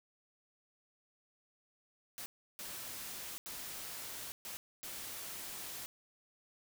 white noise bursts at uneven times, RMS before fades -45 dBFS, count 5, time 2.18-2.26 / 2.59-3.38 / 3.46-4.32 / 4.45-4.57 / 4.83-5.86 s, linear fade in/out 0 ms, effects none

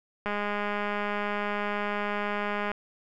click train, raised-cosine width 0.5 ms, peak -16 dBFS, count 507, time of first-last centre 0.26-2.716 s, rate 206 Hz, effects none

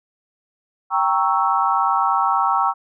sine chord, G diminished seventh, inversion none, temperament equal, 784 / 932.3 / 1108.7 / 1318.5 Hz, G5 / Bb5 / Db6 / Fb6, 0 / 0 / 0 / 0 cents, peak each -21 dBFS, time 0.9-2.74 s, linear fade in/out 50 ms, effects none

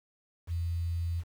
sine tone with quantisation, 84.8 Hz, E2, 50 cents sharp, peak -29 dBFS, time 0.47-1.24 s, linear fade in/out 50 ms, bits 9, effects none

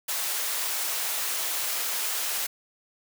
white high-pass noise, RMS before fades -29 dBFS, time 0.08-2.47 s, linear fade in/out 10 ms, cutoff 540 Hz, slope 12 dB/octave, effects none

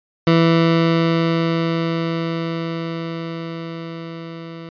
20% pulse tone with level ramp, 165.5 Hz, E3, 7 cents sharp, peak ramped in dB -6 to -27 dBFS, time 0.27-4.69 s, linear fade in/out 2 ms, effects resampled to 11025 Hz

